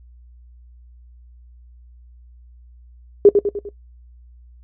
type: tone with echo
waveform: sine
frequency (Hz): 407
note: G#4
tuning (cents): -35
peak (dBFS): -4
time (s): 3.25-3.29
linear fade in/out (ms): 2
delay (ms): 100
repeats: 4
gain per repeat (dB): -6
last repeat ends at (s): 3.69
effects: noise-tail reverb RT60 0.1 s tail -18 dB re dry + added 60 Hz sine -43 dBFS peak until 4.63 s